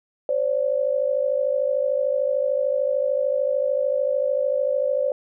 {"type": "tone pair together", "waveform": "sine", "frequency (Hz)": [523.3, 576.7], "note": ["C5", "D5"], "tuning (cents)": [0, -32], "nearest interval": "major second", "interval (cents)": 168, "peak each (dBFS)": -22, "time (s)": [0.29, 5.12], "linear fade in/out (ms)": 2, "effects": []}